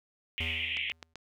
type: band-pass noise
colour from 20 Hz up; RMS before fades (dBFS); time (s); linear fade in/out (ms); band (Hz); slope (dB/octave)
white; -34; 0.38-0.92; 0; 2000 to 3200; 96
type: tone with exponential decay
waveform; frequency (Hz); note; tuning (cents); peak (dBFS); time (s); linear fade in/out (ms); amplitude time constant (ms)
square; 81.4; E2; -21; -34; 0.4-1.14; 5; 160
type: click train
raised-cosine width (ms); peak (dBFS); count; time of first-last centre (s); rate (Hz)
0.2; -24; 4; 0.77-1.157; 7.76
effects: none